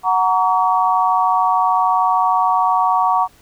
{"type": "chord", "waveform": "sine", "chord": "F# major", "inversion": "none", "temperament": "equal with one note detuned", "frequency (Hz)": [740, 932.3, 1133.3], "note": ["F#5", "A#5", "C#6"], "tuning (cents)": [0, 0, 38], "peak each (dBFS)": -17, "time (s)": [0.03, 3.28], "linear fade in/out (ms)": 50, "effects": ["pink hiss -51 dBFS RMS until 3.41 s"]}